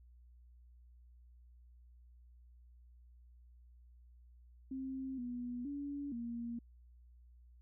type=tone with pitch steps; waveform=sine; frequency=264.7 / 244.3 / 284.5 / 235.1 Hz; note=C4 / B3 / C#4 / A#3; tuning=+20 / -19 / +45 / +15 cents; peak=-39 dBFS; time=4.71-6.59 s; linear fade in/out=5 ms; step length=470 ms; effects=added 60 Hz sine -58 dBFS peak until 7.61 s